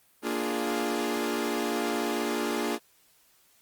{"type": "chord", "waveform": "sawtooth", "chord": "Bb dominant seventh", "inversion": "none", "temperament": "equal", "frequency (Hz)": [233.1, 293.7, 349.2, 415.3], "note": ["Bb3", "D4", "F4", "Ab4"], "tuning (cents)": [0, 0, 0, 0], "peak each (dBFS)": -29, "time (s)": [0.22, 2.79], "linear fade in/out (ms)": 50, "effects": ["white hiss -63 dBFS RMS until 3.61 s", "Opus 32 kbps"]}